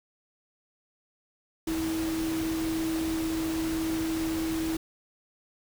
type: tone in noise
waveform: sine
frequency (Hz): 322.6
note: E4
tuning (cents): -37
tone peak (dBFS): -27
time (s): 1.67-4.77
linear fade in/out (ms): 5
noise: pink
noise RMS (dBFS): -37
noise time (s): 1.67-4.77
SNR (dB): +7
effects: none